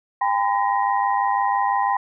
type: tone cluster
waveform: sine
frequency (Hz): 801 / 907 / 1013 / 1884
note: G5 / A#5 / B5 / A#6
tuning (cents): +37 / -48 / +44 / +18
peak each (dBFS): -21 / -28 / -21 / -30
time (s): 0.21-1.97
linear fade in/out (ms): 5
effects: none